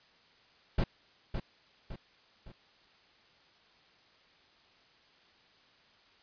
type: noise with echo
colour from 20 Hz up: brown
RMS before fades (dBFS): -27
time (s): 0.78-0.84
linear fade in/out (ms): 5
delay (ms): 560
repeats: 3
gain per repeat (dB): -7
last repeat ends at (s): 2.52
effects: white hiss -63 dBFS RMS until 6.22 s + resampled to 11025 Hz